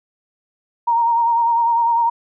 sine tone with vibrato, 932.3 Hz, A#5, in tune, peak -13 dBFS, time 0.87-2.1 s, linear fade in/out 10 ms, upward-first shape sine, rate 10 Hz, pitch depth 32 cents each way, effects none

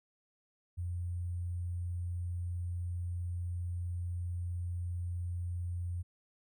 sine tone with sample-and-hold, 87.7 Hz, F2, 8 cents sharp, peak -34 dBFS, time 0.77-6.03 s, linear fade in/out 20 ms, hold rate 8820 Hz, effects none

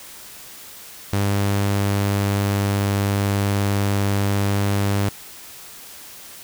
sawtooth tone, 100.3 Hz, G2, 40 cents sharp, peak -14 dBFS, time 1.13-5.09 s, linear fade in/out 0 ms, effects white hiss -40 dBFS RMS until 6.43 s

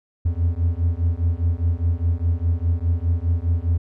triangle beating tone pair, 82.41 / 87.31 Hz, E2 / F2, 0 / 0 cents, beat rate 4.9 Hz, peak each -19 dBFS, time 0.25-3.78 s, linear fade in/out 10 ms, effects none

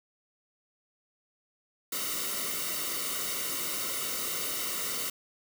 white noise with comb filter, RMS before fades -33 dBFS, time 1.92-5.1 s, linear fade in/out 5 ms, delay 1.2 ms, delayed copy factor -0.75, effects none

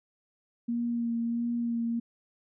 sine tone with vibrato, 234.6 Hz, A#3, 11 cents sharp, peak -27 dBFS, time 0.68-2 s, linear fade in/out 10 ms, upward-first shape sine, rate 1.5 Hz, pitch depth 19 cents each way, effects none

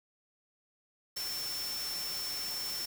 sine tone in noise, 5390 Hz, E8, 38 cents sharp, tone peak -36 dBFS, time 1.16-2.86 s, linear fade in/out 10 ms, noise white, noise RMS -41 dBFS, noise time 1.16-2.86 s, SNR +2 dB, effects none

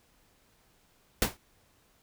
pink noise with exponential decay, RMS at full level -21 dBFS, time 1.22-1.37 s, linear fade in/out 1 ms, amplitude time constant 31 ms, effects pink hiss -66 dBFS RMS until 2.02 s

